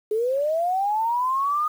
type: linear sweep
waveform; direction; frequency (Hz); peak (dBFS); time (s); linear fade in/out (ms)
sine; up; 415.3 to 1240; -20; 0.11-1.68; 5
effects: 8-bit